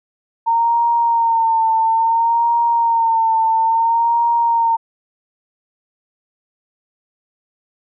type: tone with vibrato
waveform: sine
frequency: 916 Hz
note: A#5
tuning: 31 cents flat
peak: -12 dBFS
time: 0.46-4.77 s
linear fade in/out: 20 ms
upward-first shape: sine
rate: 0.59 Hz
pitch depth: 40 cents each way
effects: none